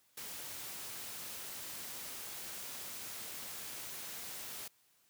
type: noise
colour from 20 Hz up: white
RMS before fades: -45 dBFS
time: 0.17-4.68 s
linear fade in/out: 5 ms
effects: white hiss -71 dBFS RMS until 5.09 s + high-pass 60 Hz 12 dB/octave